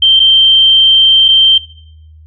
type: tone with dropouts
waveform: sine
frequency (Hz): 3136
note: G7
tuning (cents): 0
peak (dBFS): -4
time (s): 0.02-1.58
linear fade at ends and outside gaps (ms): 5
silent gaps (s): 0.195-0.2 / 1.283-1.286
effects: noise-tail reverb RT60 0.7 s tail -17 dB re dry + added 78 Hz sine -35 dBFS peak until 2.26 s